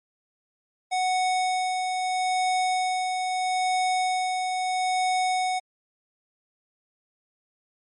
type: tone with tremolo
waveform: square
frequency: 740 Hz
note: F#5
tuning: in tune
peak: -22 dBFS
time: 0.91-5.6 s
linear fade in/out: 20 ms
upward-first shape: sine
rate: 0.77 Hz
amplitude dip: 35%
effects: MP3 48 kbps